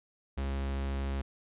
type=tone; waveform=45% pulse; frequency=68.2 Hz; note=C#2; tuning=28 cents flat; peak=-31 dBFS; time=0.37-1.22 s; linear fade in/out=10 ms; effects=resampled to 8000 Hz